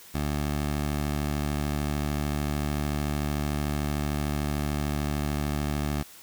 15% pulse tone, 73.42 Hz, D2, in tune, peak -20 dBFS, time 0.14-6.03 s, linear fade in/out 10 ms, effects white hiss -49 dBFS RMS until 6.22 s

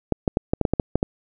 clicks, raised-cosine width 2 ms, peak -5 dBFS, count 10, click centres 0.123 / 0.278 / 0.371 / 0.535 / 0.613 / 0.652 / 0.736 / 0.798 / 0.956 / 1.029 s, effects none

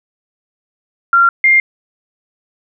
sine tone pair in turn, 1380 / 2112 Hz, F6 / C7, -21 / +16 cents, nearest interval perfect fifth, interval 737 cents, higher second, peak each -6 dBFS, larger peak neither, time 1.13-1.29 / 1.44-1.6 s, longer neither, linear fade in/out 2 ms, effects none

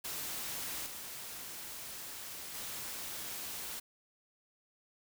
white noise with level steps, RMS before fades -40 / -45 / -42 dBFS, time 0.04-3.8 s, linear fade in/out 10 ms, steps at 0.86 / 2.54 s, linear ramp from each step 5 ms, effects none

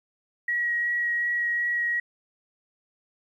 sine tone with vibrato, 1907 Hz, A#6, 39 cents sharp, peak -23 dBFS, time 0.48-2 s, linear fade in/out 5 ms, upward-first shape sine, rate 2.7 Hz, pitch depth 10 cents each way, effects 10-bit

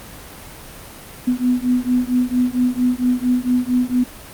sine beating tone pair, 246.9 / 251.3 Hz, B3 / B3, 0 / +30 cents, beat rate 4.4 Hz, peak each -18 dBFS, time 1.27-4.04 s, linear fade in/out 10 ms, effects pink hiss -37 dBFS RMS until 4.33 s + Opus 32 kbps

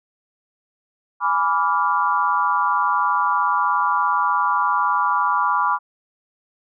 sine chord, G# diminished seventh, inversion none, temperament equal with one note detuned, 830.6 / 987.8 / 1164.5 / 1396.9 Hz, G#5 / B5 / D6 / F6, 0 / 0 / -15 / 0 cents, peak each -26 / -20 / -20 / -25 dBFS, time 1.2-5.79 s, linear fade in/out 50 ms, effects none

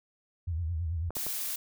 sine tone with vibrato, 83 Hz, E2, 12 cents sharp, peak -29 dBFS, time 0.47-1.1 s, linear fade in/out 10 ms, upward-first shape sine, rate 9.1 Hz, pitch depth 120 cents each way
clicks, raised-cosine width 1 ms, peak -24 dBFS, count 3, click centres 1.106 / 1.168 / 1.266 s
blue noise, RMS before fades -34 dBFS, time 1.15-1.56 s, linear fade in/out 5 ms
effects none

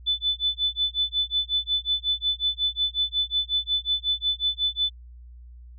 sine tone with tremolo, 3500 Hz, A7, 10 cents flat, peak -19 dBFS, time 0.06-4.9 s, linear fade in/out 20 ms, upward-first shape sine, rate 5.5 Hz, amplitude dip 100%, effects added 60 Hz sine -42 dBFS peak until 5.78 s

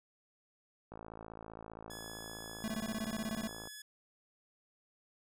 click train, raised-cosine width 1 ms, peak -33 dBFS, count 153, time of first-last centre 0.92-3.674 s, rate 55.2 Hz
10% pulse tone, 1700 Hz, G#6, 40 cents sharp, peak -38 dBFS, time 1.9-3.82 s, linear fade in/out 5 ms
square tone bursts, 220 Hz, A3, in tune, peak -36 dBFS, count 14, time 2.64-3.472 s, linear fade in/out 0 ms, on 39 ms, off 22 ms
effects none

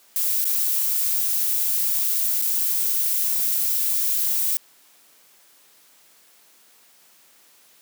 violet noise with dropouts, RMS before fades -22 dBFS, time 0.16-4.57 s, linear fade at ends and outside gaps 0 ms, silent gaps 0.443-0.453 / 2.416-2.423 s, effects white hiss -55 dBFS RMS until 7.81 s + high-pass 200 Hz 12 dB/octave

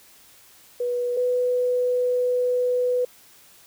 sine tone pair in turn, 488.4 / 496.1 Hz, B4 / B4, -19 / +8 cents, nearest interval unison, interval 27 cents, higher second, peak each -22 / -19 dBFS, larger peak second, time 0.8-1.17 / 1.17-3.05 s, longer second, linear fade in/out 5 ms, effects white hiss -52 dBFS RMS until 3.66 s

